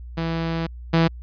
sawtooth tone pair in turn, 164.81 / 164.81 Hz, E3 / E3, 0 / 0 cents, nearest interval unison, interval 0 cents, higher neither, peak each -19 / -11 dBFS, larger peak second, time 0.17-0.67 / 0.93-1.08 s, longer first, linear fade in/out 10 ms, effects added 60 Hz sine -34 dBFS peak until 1.22 s + resampled to 11025 Hz

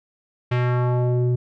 square tone with low-pass filter sweep, 123.47 Hz, B2, in tune, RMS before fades -20 dBFS, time 0.51-1.36 s, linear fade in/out 10 ms, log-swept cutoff 2700 to 280 Hz, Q 1.5, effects none

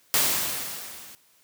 white noise with level ramp, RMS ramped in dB -20 to -46 dBFS, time 0.14-1.15 s, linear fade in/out 0 ms, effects white hiss -61 dBFS RMS until 1.43 s + high-pass 80 Hz 12 dB/octave

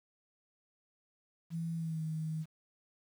sine tone with pitch glide, 165.6 to 157.85 Hz, E3 to D#3, +8 to +25 cents, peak -34 dBFS, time 1.5-2.46 s, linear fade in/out 50 ms, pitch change -83 cents, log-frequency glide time 1.75-2.03 s, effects 10-bit

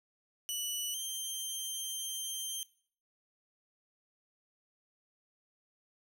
15% pulse tone pair in turn, 2960 / 3148 Hz, F#7 / G7, 0 / +7 cents, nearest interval minor second, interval 107 cents, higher second, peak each -27 / -29 dBFS, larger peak first, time 0.49-0.94 / 0.94-2.63 s, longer second, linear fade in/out 0 ms, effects noise-tail reverb RT60 0.5 s tail -19 dB re dry

